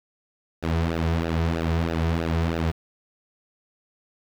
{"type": "tone with flanger", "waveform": "sawtooth", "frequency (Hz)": 82.5, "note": "E2", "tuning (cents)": 2, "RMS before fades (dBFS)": -24, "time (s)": [0.62, 2.72], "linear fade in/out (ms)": 20, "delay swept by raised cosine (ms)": [0.9, 3.7], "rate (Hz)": 3.1, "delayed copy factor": -0.85, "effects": ["low-pass 4000 Hz 12 dB/octave", "7-bit"]}